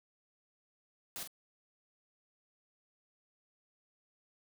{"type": "noise with echo", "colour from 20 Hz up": "white", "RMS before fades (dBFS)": -42, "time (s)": [1.16, 1.23], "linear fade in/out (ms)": 0, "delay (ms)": 45, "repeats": 1, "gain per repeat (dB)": -6, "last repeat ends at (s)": 1.275, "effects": []}